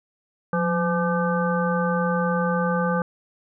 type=harmonic tone with a mistuned harmonic; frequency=170.2 Hz; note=F3; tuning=44 cents flat; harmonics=1 / 3 / 5 / 7 / 9; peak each=-23 / -25 / -30 / -28 / -30 dBFS; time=0.53-3.02 s; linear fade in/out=2 ms; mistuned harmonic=1; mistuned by=+79 cents; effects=none